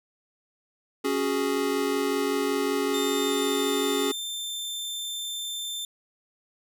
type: chord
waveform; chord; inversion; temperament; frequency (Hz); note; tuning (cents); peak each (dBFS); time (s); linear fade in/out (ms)
square; C# suspended fourth; none; equal; 277.2 / 370 / 415.3; C#4 / F#4 / G#4; 0 / 0 / 0; -29 / -31 / -28; 1.04-4.12; 10
type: tone with pitch glide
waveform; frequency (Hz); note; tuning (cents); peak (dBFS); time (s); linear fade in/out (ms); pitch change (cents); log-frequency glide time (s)
sawtooth; 3600 to 3565; A7 to A7; +39 to +22; -28; 2.94-5.85; 2; -17; 3.24-4.6
effects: none